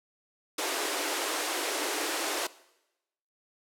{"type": "high-pass noise", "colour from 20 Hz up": "pink", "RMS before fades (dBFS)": -31, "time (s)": [0.58, 2.47], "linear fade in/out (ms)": 5, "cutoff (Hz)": 290, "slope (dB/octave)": 96, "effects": ["noise-tail reverb RT60 0.9 s tail -19 dB re dry", "low-pass 12000 Hz 12 dB/octave"]}